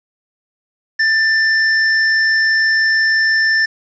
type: tone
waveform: square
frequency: 1777 Hz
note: A6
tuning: 17 cents sharp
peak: -12 dBFS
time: 0.99-3.66 s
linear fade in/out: 10 ms
effects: resampled to 16000 Hz + 7-bit